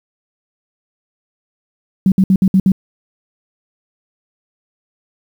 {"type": "tone bursts", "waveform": "sine", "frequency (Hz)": 190, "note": "F#3", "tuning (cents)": 46, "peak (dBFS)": -7, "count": 6, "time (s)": [2.06, 2.719], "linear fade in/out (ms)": 2, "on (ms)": 59, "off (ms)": 61, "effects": ["7-bit"]}